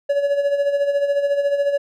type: tone with tremolo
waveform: triangle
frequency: 567 Hz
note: C#5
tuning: 39 cents sharp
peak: -12 dBFS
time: 0.09-1.78 s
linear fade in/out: 10 ms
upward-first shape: sine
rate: 14 Hz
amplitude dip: 60%
effects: none